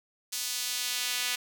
sawtooth tone with high-pass filter sweep, 247.1 Hz, B3, 1 cent sharp, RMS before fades -32 dBFS, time 0.32-1.36 s, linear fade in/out 10 ms, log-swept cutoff 5100 to 2600 Hz, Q 1, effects none

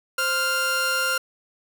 sawtooth tone pair together, 523.3 / 1396.2 Hz, C5 / F6, 0 / -1 cents, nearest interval octave + perfect fourth, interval 1699 cents, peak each -26 / -18 dBFS, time 0.18-1.18 s, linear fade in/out 5 ms, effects none

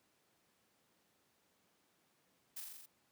blue noise with echo, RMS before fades -45 dBFS, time 2.56-2.61 s, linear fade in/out 10 ms, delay 42 ms, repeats 6, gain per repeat -2 dB, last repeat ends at 2.862 s, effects pink hiss -75 dBFS RMS until 3.11 s + high-pass 150 Hz 12 dB/octave

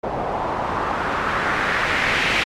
white noise with low-pass filter sweep, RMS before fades -22 dBFS, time 0.03-2.44 s, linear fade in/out 10 ms, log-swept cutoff 700 to 2500 Hz, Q 2.1, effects AAC 64 kbps

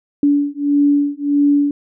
sine beating tone pair, 286.5 / 288.1 Hz, D4 / D4, -43 / -33 cents, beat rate 1.6 Hz, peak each -15 dBFS, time 0.23-1.71 s, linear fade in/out 2 ms, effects none

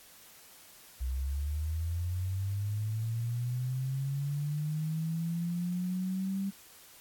sine linear sweep, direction up, 61.74 to 197.2 Hz, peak -30 dBFS, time 1-6.51 s, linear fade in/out 20 ms, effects white hiss -55 dBFS RMS until 7 s + AAC 64 kbps

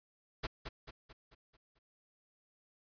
pink noise with echo, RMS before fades -37 dBFS, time 0.43-0.47 s, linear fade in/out 10 ms, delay 220 ms, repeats 6, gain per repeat -6 dB, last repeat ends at 1.79 s, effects resampled to 11025 Hz

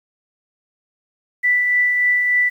sine tone with tremolo, 1975.5 Hz, B6, in tune, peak -12 dBFS, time 1.43-2.5 s, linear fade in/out 20 ms, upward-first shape triangle, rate 3.4 Hz, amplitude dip 35%, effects 8-bit

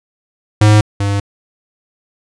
square tone pair in turn, 106.1 / 100.5 Hz, G#2 / G2, +38 / +44 cents, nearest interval minor second, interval 94 cents, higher first, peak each -6 / -14 dBFS, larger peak first, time 0.61-0.81 / 1-1.2 s, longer neither, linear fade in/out 5 ms, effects resampled to 22050 Hz

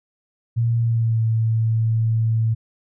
sine tone with pitch glide, 116.54 to 112.44 Hz, A#2 to A2, 0 to +38 cents, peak -16 dBFS, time 0.56-2.55 s, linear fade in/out 20 ms, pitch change -62 cents, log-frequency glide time 0.79-1.22 s, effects none

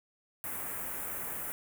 white band-stop noise, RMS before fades -38 dBFS, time 0.44-1.52 s, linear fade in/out 0 ms, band 2100 to 9600 Hz, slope 24 dB/octave, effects none

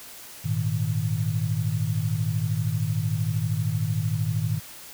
sine chord, Ab suspended second, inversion none, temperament just, 103.83 / 116.8 / 155.74 Hz, Ab2 / Bb2 / Eb3, 0 / +4 / +2 cents, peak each -27 dBFS, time 0.44-4.6 s, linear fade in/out 20 ms, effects white hiss -43 dBFS RMS until 4.93 s

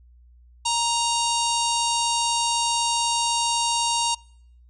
harmonic tone with a mistuned harmonic, 936 Hz, A#5, 7 cents sharp, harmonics 1 / 3 / 4 / 5 / 6 / 7 / 8 / 9 / 10, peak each -24 / -29 / -30 / -31 / -32 / -32 / -33 / -34 / -34 dBFS, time 0.65-4.15 s, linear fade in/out 10 ms, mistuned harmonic 5, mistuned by -44 cents, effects noise-tail reverb RT60 0.7 s tail -25 dB re dry + added 60 Hz sine -49 dBFS peak until 4.69 s

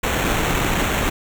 pink noise with sample-and-hold, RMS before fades -20 dBFS, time 0.03-1.1 s, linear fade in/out 10 ms, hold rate 4900 Hz, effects none

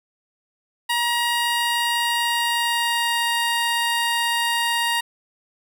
15% pulse tone with pitch glide, 949 to 938.1 Hz, A#5 to A#5, +31 to +11 cents, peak -13 dBFS, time 0.89-5.01 s, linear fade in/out 10 ms, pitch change -20 cents, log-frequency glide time 1.13-3.29 s, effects none

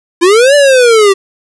square linear two-way sweep, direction up then down, 329.6 to 587.3 to 381.5 Hz, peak -4 dBFS, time 0.21-1.14 s, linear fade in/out 20 ms, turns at 0.55 s, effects resampled to 24000 Hz + 7-bit

